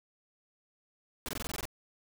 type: noise bursts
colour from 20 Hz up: pink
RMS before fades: -37 dBFS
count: 9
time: 1.26-1.654 s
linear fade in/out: 0 ms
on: 26 ms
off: 20 ms
effects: none